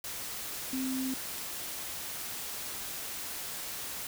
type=tone in noise; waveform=sine; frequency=261.6 Hz; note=C4; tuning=in tune; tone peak=-31 dBFS; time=0.73-1.14 s; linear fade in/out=2 ms; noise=white; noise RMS=-39 dBFS; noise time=0.04-4.07 s; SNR=+5 dB; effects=none